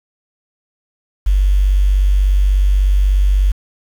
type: tone with quantisation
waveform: sine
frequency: 48.24 Hz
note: G1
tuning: 27 cents flat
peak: -9 dBFS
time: 1.26-3.52 s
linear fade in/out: 10 ms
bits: 6
effects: none